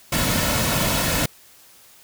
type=noise with comb filter; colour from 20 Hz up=pink; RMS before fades=-21 dBFS; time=0.12-1.26 s; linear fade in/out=5 ms; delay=2.5 ms; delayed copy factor=-0.55; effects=white hiss -50 dBFS RMS until 2.03 s